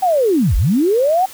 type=linear two-way sweep; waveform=sine; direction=down then up; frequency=779 to 36.71 to 779 Hz; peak=-11 dBFS; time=0.02-1.26 s; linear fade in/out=10 ms; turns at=0.56 s; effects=white hiss -37 dBFS RMS until 1.33 s